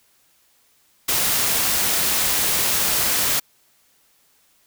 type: noise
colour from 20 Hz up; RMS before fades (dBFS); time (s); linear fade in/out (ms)
white; -20; 1.08-3.4; 10
effects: white hiss -60 dBFS RMS until 4.66 s